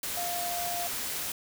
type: tone in noise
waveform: sine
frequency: 700 Hz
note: F5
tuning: 4 cents sharp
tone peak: -33 dBFS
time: 0.17-0.87 s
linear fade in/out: 2 ms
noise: white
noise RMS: -34 dBFS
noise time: 0.03-1.32 s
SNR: -2 dB
effects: none